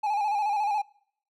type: tone with vibrato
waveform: triangle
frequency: 830.6 Hz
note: G#5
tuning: in tune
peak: -22 dBFS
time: 0.03-0.82 s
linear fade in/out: 10 ms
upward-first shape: square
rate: 14 Hz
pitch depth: 51 cents each way
effects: noise-tail reverb RT60 0.7 s tail -26 dB re dry